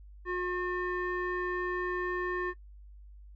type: tone with low-pass filter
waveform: square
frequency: 360.2 Hz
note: F#4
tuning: 46 cents flat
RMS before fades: -33 dBFS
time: 0.25-2.54 s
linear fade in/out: 50 ms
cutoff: 1600 Hz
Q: 7.7
effects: noise-tail reverb RT60 0.1 s tail -21 dB re dry + added 50 Hz sine -48 dBFS peak until 3.35 s